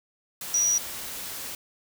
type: tone in noise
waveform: sine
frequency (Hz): 5800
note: F#8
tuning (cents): -35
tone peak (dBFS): -20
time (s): 0.54-0.78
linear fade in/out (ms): 2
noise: white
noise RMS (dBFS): -36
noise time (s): 0.41-1.55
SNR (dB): +13
effects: none